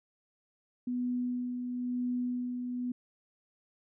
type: tone with tremolo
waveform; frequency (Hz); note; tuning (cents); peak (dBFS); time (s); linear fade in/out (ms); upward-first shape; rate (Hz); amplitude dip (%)
sine; 247.1; B3; +1; -29; 0.87-2.92; 5; sine; 1; 40
effects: none